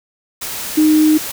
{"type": "tone in noise", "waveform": "sine", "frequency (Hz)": 308.7, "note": "D#4", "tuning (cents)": -14, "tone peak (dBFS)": -8, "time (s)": [0.77, 1.18], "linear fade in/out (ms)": 10, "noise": "white", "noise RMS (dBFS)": -25, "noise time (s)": [0.41, 1.32], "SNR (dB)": 14, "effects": []}